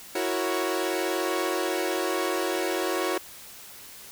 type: chord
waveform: sawtooth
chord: F# dominant seventh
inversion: third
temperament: equal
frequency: 329.6 / 370 / 466.2 / 554.4 Hz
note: E4 / F#4 / A#4 / C#5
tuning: 0 / 0 / 0 / 0 cents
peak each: -27 / -25 / -30 / -28 dBFS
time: 0.15-3.18 s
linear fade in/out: 5 ms
effects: white hiss -45 dBFS RMS until 4.11 s